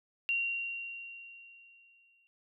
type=tone with exponential decay; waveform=sine; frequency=2757 Hz; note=F7; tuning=23 cents flat; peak=-27 dBFS; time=0.29-2.27 s; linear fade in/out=0 ms; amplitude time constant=430 ms; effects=none